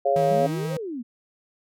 sine chord, Db major, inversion second, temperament just, 415.8 / 554.4 / 693 Hz, Ab4 / Db5 / F5, +2 / 0 / -14 cents, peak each -26 / -21 / -22 dBFS, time 0.05-0.47 s, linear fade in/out 10 ms
45% pulse tone with vibrato, 158.8 Hz, D#3, 36 cents sharp, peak -27 dBFS, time 0.16-0.77 s, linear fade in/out 2 ms, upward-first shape sine, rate 8.2 Hz, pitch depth 22 cents each way
sine exponential two-way sweep, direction up then down, 176.8 to 550 to 222.5 Hz, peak -29 dBFS, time 0.29-1.03 s, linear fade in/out 20 ms, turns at 0.74 s
effects none

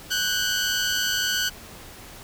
15% pulse tone pair together, 1481.3 / 1583 Hz, F#6 / G6, +2 / +17 cents, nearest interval minor second, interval 115 cents, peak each -17 / -21 dBFS, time 0.1-1.5 s, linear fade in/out 20 ms, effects pink hiss -43 dBFS RMS until 2.23 s

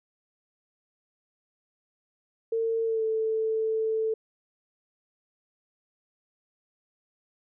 sine tone with pitch glide, 453.1 to 441.7 Hz, A#4 to A4, -49 to +7 cents, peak -24 dBFS, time 2.52-4.14 s, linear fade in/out 5 ms, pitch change -44 cents, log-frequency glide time 2.85-3.03 s, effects none

